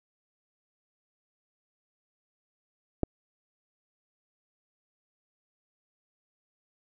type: clicks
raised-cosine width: 2 ms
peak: -12 / -23 dBFS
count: 2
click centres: 3.033 / 3.036 s
effects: none